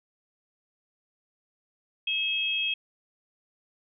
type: tone pair together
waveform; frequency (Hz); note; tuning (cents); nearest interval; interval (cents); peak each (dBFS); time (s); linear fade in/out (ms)
sine; 2582 / 3253; E7 / G#7; -37 / -37; major third; 400; -28; 2.07-2.74; 5
effects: none